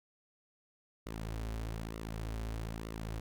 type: tone with flanger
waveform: sawtooth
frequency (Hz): 55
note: A1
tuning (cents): 0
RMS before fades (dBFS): -40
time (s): 1.06-3.2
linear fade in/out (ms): 5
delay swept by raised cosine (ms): 1.2 to 6.4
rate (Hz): 1.1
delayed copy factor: -0.6
effects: none